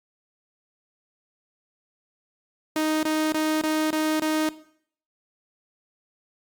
sawtooth tone bursts, 311.1 Hz, D#4, in tune, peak -18 dBFS, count 6, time 2.76-4.49 s, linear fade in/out 2 ms, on 270 ms, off 22 ms, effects noise-tail reverb RT60 0.6 s tail -17 dB re dry + Opus 48 kbps

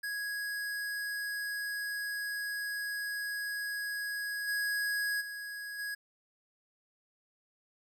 square tone with level steps, 1661.2 Hz, G#6, in tune, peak -35 / -31 / -40 / -36 dBFS, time 0.03-5.95 s, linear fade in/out 10 ms, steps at 4.47 / 5.2 / 5.78 s, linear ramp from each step 20 ms, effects none

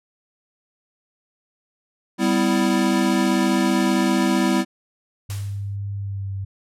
square chord, E minor, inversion first, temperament equal with one note detuned, 196 / 251.3 / 329.6 Hz, G3 / B3 / E4, 0 / +30 / 0 cents, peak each -22 dBFS, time 2.18-4.65 s, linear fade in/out 50 ms
sine tone with pitch glide, 100.2 to 97.46 Hz, G2 to G2, +38 to -10 cents, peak -25 dBFS, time 5.29-6.45 s, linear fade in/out 10 ms, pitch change -48 cents, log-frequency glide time 5.94-6.34 s
white noise with exponential decay, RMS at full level -33 dBFS, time 5.3-5.76 s, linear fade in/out 0 ms, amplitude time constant 100 ms
effects low-pass 11000 Hz 12 dB/octave

